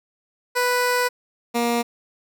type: tone pair in turn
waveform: 15% pulse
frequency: 493.9 / 236.5 Hz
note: B4 / A#3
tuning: 0 / +25 cents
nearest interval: octave + minor second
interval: 1275 cents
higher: first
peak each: -12 / -13 dBFS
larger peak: first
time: 0.55-1.09 / 1.54-1.83 s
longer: first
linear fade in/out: 20 ms
effects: none